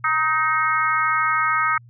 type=harmonic tone with a mistuned harmonic; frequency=311.1 Hz; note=D#4; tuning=in tune; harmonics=3 / 4 / 5 / 6 / 7; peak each=-29 / -19 / -25 / -28 / -26 dBFS; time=0.04-1.78 s; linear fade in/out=5 ms; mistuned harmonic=4; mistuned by=+28 cents; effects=added 119 Hz sine -44 dBFS peak until 1.89 s

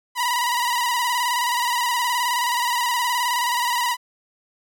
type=tone with vibrato; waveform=sawtooth; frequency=971 Hz; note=B5; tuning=30 cents flat; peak=-16 dBFS; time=0.15-3.97 s; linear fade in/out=50 ms; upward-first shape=square; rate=19 Hz; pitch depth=45 cents each way; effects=none

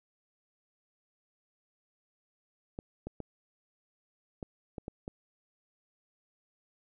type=clicks; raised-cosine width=2 ms; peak=-25 dBFS; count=7; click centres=2.789 / 3.07 / 3.203 / 4.428 / 4.782 / 4.881 / 5.079 s; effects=none

